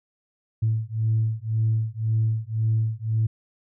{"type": "beating tone pair", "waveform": "sine", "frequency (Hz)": [110, 111.9], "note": ["A2", "A2"], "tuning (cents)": [0, 30], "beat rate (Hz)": 1.9, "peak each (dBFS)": -23, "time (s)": [0.62, 3.27], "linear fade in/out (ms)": 10, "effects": ["tanh soft clip ceiling -14 dBFS"]}